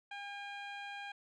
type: tone with low-pass filter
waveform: 15% pulse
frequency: 807 Hz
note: G#5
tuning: 50 cents flat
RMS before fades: -45 dBFS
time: 0.11-1.12 s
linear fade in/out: 5 ms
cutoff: 3300 Hz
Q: 0.83
effects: none